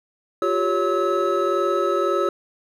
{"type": "tone cluster", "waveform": "triangle", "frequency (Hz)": [353.8, 395.6, 557, 1295], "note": ["F4", "G4", "C#5", "E6"], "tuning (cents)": [23, 16, 8, -31], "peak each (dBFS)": -22, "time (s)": [0.42, 2.29], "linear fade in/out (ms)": 2, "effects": []}